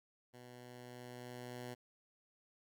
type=tone with level ramp; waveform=10% pulse; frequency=123.47 Hz; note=B2; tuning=in tune; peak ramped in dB=-46 to -36 dBFS; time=0.33-1.75 s; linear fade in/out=20 ms; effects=none